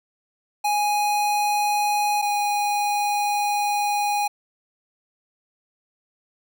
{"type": "tone pair in turn", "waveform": "square", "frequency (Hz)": [830, 823.3], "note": ["G#5", "G#5"], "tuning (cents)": [-1, -15], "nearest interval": "unison", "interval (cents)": 14, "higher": "first", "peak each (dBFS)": [-20, -21], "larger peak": "first", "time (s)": [[0.64, 2.22], [2.22, 4.28]], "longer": "second", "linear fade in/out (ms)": 10, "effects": []}